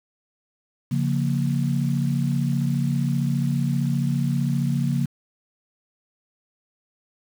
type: chord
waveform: sine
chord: Bb minor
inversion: first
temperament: equal with one note detuned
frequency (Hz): 139.56 / 174.61 / 233.1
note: Db3 / F3 / Bb3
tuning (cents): +12 / 0 / 0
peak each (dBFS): -22 / -26 / -26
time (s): 0.91-5.06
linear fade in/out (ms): 10
effects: 7-bit